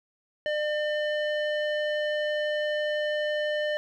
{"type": "tone with low-pass filter", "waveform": "square", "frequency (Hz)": 601, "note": "D5", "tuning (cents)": 40, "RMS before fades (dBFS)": -28, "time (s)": [0.46, 3.77], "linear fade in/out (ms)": 0, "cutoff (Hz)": 2600, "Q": 1.9, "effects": ["11-bit"]}